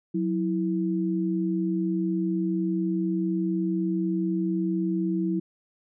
sine tone pair together, 183.49 / 327.6 Hz, F#3 / E4, -14 / -11 cents, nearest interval minor seventh, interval 1003 cents, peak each -26 dBFS, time 0.14-5.4 s, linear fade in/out 10 ms, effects none

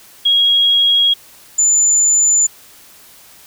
sine tone pair in turn, 3296 / 7047 Hz, G#7 / A8, -14 / +2 cents, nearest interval octave + minor second, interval 1316 cents, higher second, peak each -9 dBFS, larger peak neither, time 0.25-1.14 / 1.58-2.47 s, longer neither, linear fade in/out 10 ms, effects white hiss -43 dBFS RMS until 3.46 s

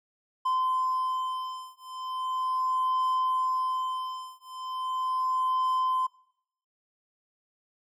triangle beating tone pair, 1030 / 1030.38 Hz, C6 / C6, -28 / -27 cents, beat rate 0.38 Hz, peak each -28 dBFS, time 0.45-6.07 s, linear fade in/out 10 ms, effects noise-tail reverb RT60 0.7 s tail -21 dB re dry

